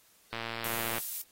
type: click train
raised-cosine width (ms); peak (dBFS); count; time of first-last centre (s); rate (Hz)
0.3; -19; 76; 0.33-0.982; 115
type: noise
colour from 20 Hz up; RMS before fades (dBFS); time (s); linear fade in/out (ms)
violet; -35; 0.64-1.22; 5
effects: white hiss -63 dBFS RMS until 1.31 s + AAC 48 kbps